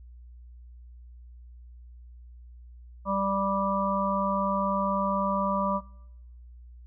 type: harmonic tone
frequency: 196 Hz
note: G3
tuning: in tune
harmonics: 1 / 3 / 5 / 6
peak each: -30 / -30 / -30 / -30 dBFS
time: 3.05-5.81 s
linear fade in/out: 50 ms
effects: noise-tail reverb RT60 0.9 s tail -22 dB re dry + added 60 Hz sine -45 dBFS peak until 6.86 s